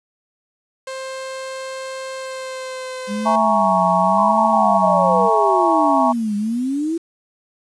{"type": "tone with pitch glide", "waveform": "sawtooth", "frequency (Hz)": [527, 513.8], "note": ["C5", "C5"], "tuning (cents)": [12, -32], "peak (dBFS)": -23, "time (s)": [0.87, 3.36], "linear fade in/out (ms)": 5, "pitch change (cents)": -44, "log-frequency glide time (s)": [2.16, 2.98]}
{"type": "tone with vibrato", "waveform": "sine", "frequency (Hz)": 199.5, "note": "G3", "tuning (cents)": 31, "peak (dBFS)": -21, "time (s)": [3.07, 5.3], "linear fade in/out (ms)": 50, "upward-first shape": "sine", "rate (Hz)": 0.9, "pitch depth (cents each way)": 180}
{"type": "chord", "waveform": "sine", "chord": "A# half-diminished seventh", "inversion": "second", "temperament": "equal", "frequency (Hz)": [659.3, 830.6, 932.3, 1108.7], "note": ["E5", "G#5", "A#5", "C#6"], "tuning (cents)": [0, 0, 0, 0], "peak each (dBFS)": -19, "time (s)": [3.25, 6.13], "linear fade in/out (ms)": 20}
{"type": "exponential two-way sweep", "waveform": "sine", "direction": "down then up", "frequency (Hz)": [1065, 202.3, 339.8], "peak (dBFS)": -18, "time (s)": [4.17, 6.98], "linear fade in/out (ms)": 10, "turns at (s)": 6.36}
{"effects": ["resampled to 22050 Hz", "7-bit"]}